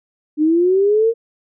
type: linear sweep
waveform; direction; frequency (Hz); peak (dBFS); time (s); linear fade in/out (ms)
sine; up; 296.3 to 466.2; -11; 0.37-1.14; 50
effects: none